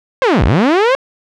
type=linear two-way sweep; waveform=sawtooth; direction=down then up; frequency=554.4 to 42.23 to 554.4 Hz; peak=-5 dBFS; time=0.22-0.95 s; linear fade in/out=0 ms; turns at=0.44 s; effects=low-pass 3000 Hz 12 dB/octave